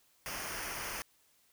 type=noise with comb filter; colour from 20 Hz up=pink; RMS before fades=-40 dBFS; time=0.26-1.02 s; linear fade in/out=0 ms; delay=0.26 ms; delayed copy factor=-0.7; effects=white hiss -69 dBFS RMS until 1.52 s